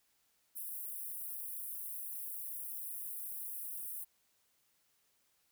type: high-pass noise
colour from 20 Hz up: white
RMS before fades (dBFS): -43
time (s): 0.55-4.05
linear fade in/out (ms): 20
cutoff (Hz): 9800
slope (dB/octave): 48
effects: white hiss -75 dBFS RMS until 5.51 s